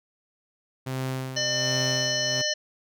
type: tone with tremolo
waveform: sawtooth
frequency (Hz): 130.81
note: C3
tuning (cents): 0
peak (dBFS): -23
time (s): 0.86-2.42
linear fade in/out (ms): 10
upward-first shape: sine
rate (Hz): 1.3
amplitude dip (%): 65
type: harmonic tone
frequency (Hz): 600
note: D5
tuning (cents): +37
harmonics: 1 / 3 / 5 / 7 / 9 / 10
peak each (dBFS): -31 / -31 / -31 / -31 / -31 / -31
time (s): 1.36-2.54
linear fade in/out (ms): 10
effects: none